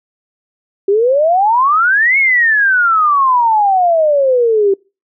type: exponential two-way sweep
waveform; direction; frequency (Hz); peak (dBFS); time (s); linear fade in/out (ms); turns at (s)
sine; up then down; 384.5 to 2217 to 384.5; -8; 0.88-4.74; 5; 2.18
effects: noise-tail reverb RT60 0.3 s tail -25 dB re dry